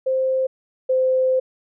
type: tone pair in turn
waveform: sine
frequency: 523.3 / 517.6 Hz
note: C5 / C5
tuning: 0 / -19 cents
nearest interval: unison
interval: 19 cents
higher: first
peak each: -17 / -15 dBFS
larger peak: second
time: 0.06-0.47 / 0.89-1.4 s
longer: second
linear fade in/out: 10 ms
effects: none